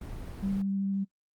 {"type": "noise", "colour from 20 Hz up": "brown", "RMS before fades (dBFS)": -40, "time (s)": [0.01, 0.62], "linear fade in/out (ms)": 5}
{"type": "tone with vibrato", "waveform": "sine", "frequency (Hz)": 196, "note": "G3", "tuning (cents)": 0, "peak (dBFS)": -27, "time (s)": [0.42, 1.05], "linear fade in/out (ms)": 20, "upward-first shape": "triangle", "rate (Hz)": 13, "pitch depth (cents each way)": 11}
{"effects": ["noise-tail reverb RT60 0.1 s tail -25 dB re dry", "Opus 24 kbps"]}